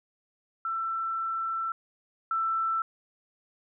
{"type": "tone pair in turn", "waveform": "sine", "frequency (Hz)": [1337, 1331.3], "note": ["E6", "E6"], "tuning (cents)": [24, 17], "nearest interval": "unison", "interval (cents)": 7, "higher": "first", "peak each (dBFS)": [-28, -25], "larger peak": "second", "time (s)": [[0.65, 1.72], [2.31, 2.82]], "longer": "first", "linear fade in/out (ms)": 2, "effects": []}